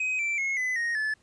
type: tone with pitch steps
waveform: triangle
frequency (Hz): 2521 / 2339 / 2169 / 2013 / 1866.9 / 1731.9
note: D#7 / D7 / C#7 / B6 / A#6 / A6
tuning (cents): +22 / -8 / -38 / +33 / +2 / -28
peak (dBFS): -24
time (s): 0-1.14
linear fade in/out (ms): 5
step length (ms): 190
effects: pink hiss -65 dBFS RMS until 1.22 s + resampled to 22050 Hz

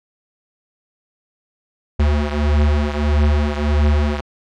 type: beating tone pair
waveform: square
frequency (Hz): 73.42 / 75.02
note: D2 / D2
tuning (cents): 0 / +37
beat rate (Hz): 1.6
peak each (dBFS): -16 / -20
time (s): 1.99-4.21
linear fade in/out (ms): 10
effects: low-pass 4000 Hz 12 dB/octave

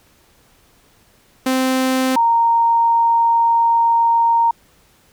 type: tone pair in turn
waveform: sawtooth / sine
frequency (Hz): 260.1 / 926.9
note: C4 / A#5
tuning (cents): -10 / -10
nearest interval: octave + minor seventh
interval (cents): 2200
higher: second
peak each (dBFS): -11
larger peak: neither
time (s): 1.46-2.16 / 2.16-4.51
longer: second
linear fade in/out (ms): 5
effects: pink hiss -54 dBFS RMS until 5.12 s

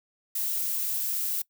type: noise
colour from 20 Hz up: violet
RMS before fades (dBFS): -29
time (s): 0.35-1.42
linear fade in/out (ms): 5
effects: noise-tail reverb RT60 0.1 s tail -22 dB re dry

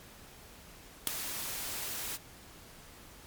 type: noise with ADSR envelope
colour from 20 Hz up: white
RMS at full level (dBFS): -23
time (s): 1.07-2.18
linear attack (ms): 3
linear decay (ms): 4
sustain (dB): -15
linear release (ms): 33
effects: pink hiss -53 dBFS RMS until 3.26 s + MP3 96 kbps

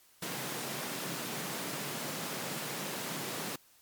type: high-pass noise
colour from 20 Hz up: pink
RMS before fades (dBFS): -38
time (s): 0.22-3.56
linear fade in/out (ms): 5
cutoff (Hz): 130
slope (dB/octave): 48
effects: white hiss -63 dBFS RMS until 3.81 s + MP3 96 kbps

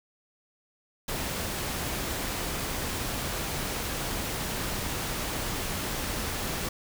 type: noise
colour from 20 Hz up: pink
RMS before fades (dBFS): -32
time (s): 1.08-6.69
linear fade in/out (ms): 5
effects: none

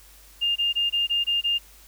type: tone bursts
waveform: sine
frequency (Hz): 2812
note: F7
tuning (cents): +11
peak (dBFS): -20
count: 7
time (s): 0.41-1.586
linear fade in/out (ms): 20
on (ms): 150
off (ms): 21
effects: added 50 Hz sine -52 dBFS peak until 1.87 s + white hiss -52 dBFS RMS until 1.87 s

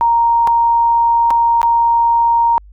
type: tone with dropouts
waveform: sine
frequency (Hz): 932.3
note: A#5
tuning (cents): 0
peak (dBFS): -9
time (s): 0.01-2.58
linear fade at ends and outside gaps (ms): 0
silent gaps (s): 0.473-0.476 / 1.305-1.309 / 1.616-1.63
effects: added 50 Hz sine -37 dBFS peak until 2.72 s

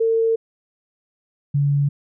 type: tone pair in turn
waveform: sine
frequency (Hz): 452.4 / 142.5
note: A4 / C#3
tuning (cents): +48 / +48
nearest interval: octave + minor sixth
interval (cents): 2000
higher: first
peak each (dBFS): -15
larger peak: neither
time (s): 0-0.36 / 1.54-1.89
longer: first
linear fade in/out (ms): 10
effects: none

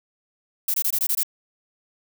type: noise bursts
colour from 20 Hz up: violet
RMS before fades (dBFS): -22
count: 7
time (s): 0.68-1.233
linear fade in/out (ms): 5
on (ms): 61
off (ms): 21
effects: none

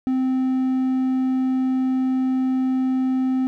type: tone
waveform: triangle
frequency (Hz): 259.6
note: C4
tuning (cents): -13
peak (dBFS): -16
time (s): 0.07-3.47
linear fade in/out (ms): 0
effects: none

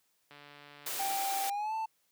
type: click train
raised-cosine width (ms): 0.3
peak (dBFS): -36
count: 124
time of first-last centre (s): 0.31-1.158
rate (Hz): 145
type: high-pass noise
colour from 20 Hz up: white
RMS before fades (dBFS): -37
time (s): 0.86-1.5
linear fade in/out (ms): 5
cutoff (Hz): 280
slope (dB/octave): 96
type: tone with pitch glide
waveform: triangle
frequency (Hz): 784 to 885.1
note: G5 to A5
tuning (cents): 0 to +10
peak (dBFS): -30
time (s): 0.99-1.86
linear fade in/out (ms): 10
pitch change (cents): +210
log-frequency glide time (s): 1.46-1.74
effects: white hiss -74 dBFS RMS until 2.11 s + high-pass 100 Hz 12 dB/octave

